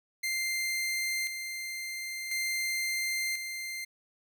sawtooth tone with tremolo, 2093 Hz, C7, in tune, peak -26 dBFS, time 0.23-3.85 s, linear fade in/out 10 ms, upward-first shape square, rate 0.48 Hz, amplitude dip 50%, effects none

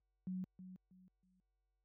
sine tone with echo, 185 Hz, F#3, in tune, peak -39 dBFS, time 0.27-0.44 s, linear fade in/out 0 ms, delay 320 ms, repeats 3, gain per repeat -11 dB, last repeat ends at 1.4 s, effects added 50 Hz sine -70 dBFS peak until 1.84 s + high-pass 100 Hz 12 dB/octave

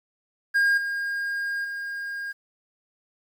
triangle tone with level steps, 1619 Hz, G#6, 45 cents flat, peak -16 / -24 / -28 dBFS, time 0.54-2.33 s, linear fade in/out 20 ms, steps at 0.77 / 1.64 s, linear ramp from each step 10 ms, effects 9-bit

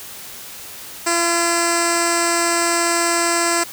10% pulse tone with low-pass filter, 340.4 Hz, F4, 44 cents flat, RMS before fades -18 dBFS, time 1.06-3.64 s, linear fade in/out 10 ms, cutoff 7700 Hz, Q 5.5, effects white hiss -35 dBFS RMS until 3.72 s

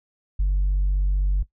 sine tone, 47.8 Hz, G1, 43 cents flat, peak -16 dBFS, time 0.39-1.43 s, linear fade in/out 10 ms, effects noise-tail reverb RT60 0.1 s tail -17 dB re dry + tanh soft clip ceiling -16 dBFS

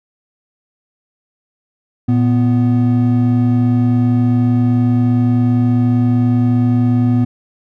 triangle tone pair together, 116.54 / 246.9 Hz, A#2 / B3, 0 / 0 cents, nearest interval octave + minor second, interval 1300 cents, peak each -11 dBFS, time 2.08-7.25 s, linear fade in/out 10 ms, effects none

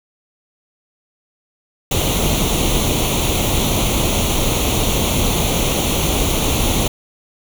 pink noise with comb filter, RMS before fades -17 dBFS, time 1.91-6.88 s, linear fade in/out 5 ms, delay 0.3 ms, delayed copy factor +0.75, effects none

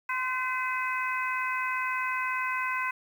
harmonic tone with a mistuned harmonic, 509 Hz, C5, 48 cents flat, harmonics 2 / 3 / 4 / 5, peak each -31 / -33 / -34 / -35 dBFS, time 0.09-2.91 s, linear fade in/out 5 ms, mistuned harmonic 2, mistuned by +25 cents, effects 9-bit

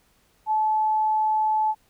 sine tone, 865 Hz, A5, 30 cents flat, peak -19 dBFS, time 0.46-1.75 s, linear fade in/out 50 ms, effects pink hiss -63 dBFS RMS until 1.89 s

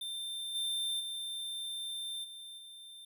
square tone with level steps, 3584 Hz, A7, 31 cents sharp, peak -38 / -33 / -38 / -46 / -49 dBFS, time 0.01-3.05 s, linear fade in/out 5 ms, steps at 0.54 / 0.99 / 2.23 / 2.57 s, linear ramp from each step 20 ms, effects none

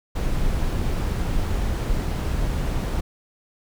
brown noise, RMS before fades -23 dBFS, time 0.15-3.01 s, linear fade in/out 10 ms, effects none

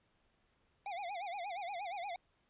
square tone with vibrato, 751 Hz, F#5, 26 cents sharp, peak -40 dBFS, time 0.86-2.16 s, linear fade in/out 2 ms, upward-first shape sine, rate 8.5 Hz, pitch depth 180 cents each way, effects pink hiss -75 dBFS RMS until 2.49 s + resampled to 8000 Hz

